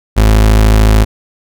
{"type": "tone", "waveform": "35% pulse", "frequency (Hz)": 53.6, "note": "A1", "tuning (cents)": -45, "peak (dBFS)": -3, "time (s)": [0.16, 1.05], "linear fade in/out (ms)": 20, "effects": []}